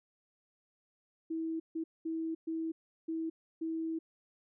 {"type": "tone bursts at uneven times", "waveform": "sine", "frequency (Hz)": 324.3, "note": "E4", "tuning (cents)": -28, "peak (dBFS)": -33, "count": 6, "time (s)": [[1.3, 1.6], [1.75, 1.84], [2.05, 2.35], [2.47, 2.72], [3.08, 3.3], [3.61, 3.99]], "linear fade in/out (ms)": 10, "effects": []}